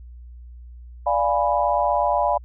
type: chord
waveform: sine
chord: D diminished seventh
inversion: none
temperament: equal with one note detuned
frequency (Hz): 587.3 / 695.6 / 830.6 / 987.8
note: D5 / F5 / Ab5 / Cb6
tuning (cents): 0 / -7 / 0 / 0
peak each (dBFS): -23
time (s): 1.06-2.38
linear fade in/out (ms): 10
effects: added 60 Hz sine -38 dBFS peak until 2.44 s